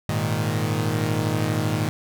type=chord; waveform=sawtooth; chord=Ab suspended second; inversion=none; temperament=equal; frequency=103.83 / 116.54 / 155.56 Hz; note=Ab2 / Bb2 / Eb3; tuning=0 / 0 / 0 cents; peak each=-22 dBFS; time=0.09-1.89 s; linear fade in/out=0 ms; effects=none